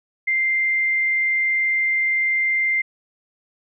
sine tone, 2093 Hz, C7, in tune, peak -17 dBFS, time 0.27-2.82 s, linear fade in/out 10 ms, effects none

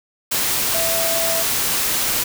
sine tone in noise, 662 Hz, E5, 7 cents sharp, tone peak -23 dBFS, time 0.74-1.43 s, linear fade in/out 10 ms, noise white, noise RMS -20 dBFS, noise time 0.31-2.24 s, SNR -6 dB, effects none

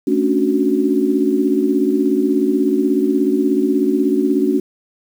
sine chord, D major seventh, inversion second, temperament equal, 220 / 277.2 / 293.7 / 370 Hz, A3 / C#4 / D4 / F#4, 0 / 0 / 0 / 0 cents, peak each -21 / -17 / -19 / -18 dBFS, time 0.07-4.6 s, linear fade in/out 5 ms, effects 7-bit

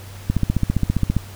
click train, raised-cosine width 5 ms, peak -5 dBFS, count 14, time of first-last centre 0.3-1.167 s, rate 15 Hz, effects added 97 Hz sine -36 dBFS peak until 1.35 s + pink hiss -42 dBFS RMS until 1.35 s

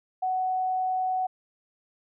sine tone, 745 Hz, F#5, 12 cents sharp, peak -24 dBFS, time 0.22-1.27 s, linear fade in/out 10 ms, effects none

